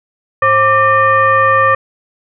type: tone with frequency modulation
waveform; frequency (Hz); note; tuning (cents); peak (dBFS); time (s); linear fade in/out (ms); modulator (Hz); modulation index
sine; 1174.7; D6; 0; -7; 0.42-1.75; 5; 641; 1
effects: none